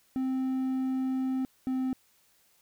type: tone pair in turn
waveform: triangle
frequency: 261.3 / 259.6 Hz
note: C4 / C4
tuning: -2 / -13 cents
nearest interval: unison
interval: 11 cents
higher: first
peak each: -25 dBFS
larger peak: neither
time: 0.16-1.45 / 1.67-1.93 s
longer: first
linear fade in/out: 0 ms
effects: white hiss -66 dBFS RMS until 2.61 s